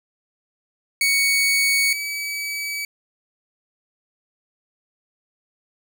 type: tone pair in turn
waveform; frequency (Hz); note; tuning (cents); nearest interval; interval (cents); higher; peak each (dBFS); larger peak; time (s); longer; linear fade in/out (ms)
sawtooth; 2231 / 2286; C#7 / D7; +11 / -47; unison; 42; second; -13 / -22; first; 1.01-1.93 / 1.93-2.85; neither; 2
effects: none